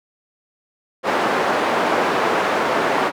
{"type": "band-pass noise", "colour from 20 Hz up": "white", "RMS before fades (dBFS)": -19, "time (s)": [1.03, 3.12], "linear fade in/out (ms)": 50, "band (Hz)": [290, 1100], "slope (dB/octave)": 12, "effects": []}